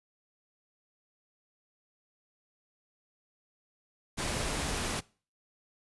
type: noise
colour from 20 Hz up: pink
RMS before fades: -33 dBFS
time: 4.17-5.01 s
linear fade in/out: 20 ms
effects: noise-tail reverb RT60 0.4 s tail -23 dB re dry + resampled to 24000 Hz